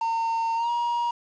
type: tone with pitch glide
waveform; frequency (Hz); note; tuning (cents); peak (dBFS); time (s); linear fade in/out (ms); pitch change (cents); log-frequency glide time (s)
triangle; 912 to 949.6; A#5 to A#5; -38 to +32; -21; 0.01-1.11; 5; +70; 0.55-0.7
effects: resampled to 16000 Hz + 8-bit